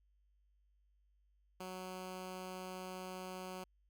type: tone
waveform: 10% pulse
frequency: 185 Hz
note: F#3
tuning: in tune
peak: -36 dBFS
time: 1.6-3.64 s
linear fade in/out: 5 ms
effects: added 50 Hz sine -70 dBFS peak until 3.89 s